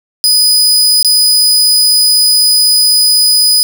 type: tone with dropouts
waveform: sawtooth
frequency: 4978 Hz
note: D#8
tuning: in tune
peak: -3 dBFS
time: 0.24-3.63 s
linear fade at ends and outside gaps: 0 ms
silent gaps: 1.027-1.047 s
effects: none